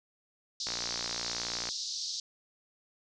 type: band-pass noise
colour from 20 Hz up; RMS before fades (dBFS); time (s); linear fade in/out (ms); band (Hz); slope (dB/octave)
pink; -37; 0.6-2.2; 2; 4000 to 6100; 48
type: click train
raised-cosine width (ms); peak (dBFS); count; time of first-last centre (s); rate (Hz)
0.3; -21; 61; 0.67-1.689; 58.9
effects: none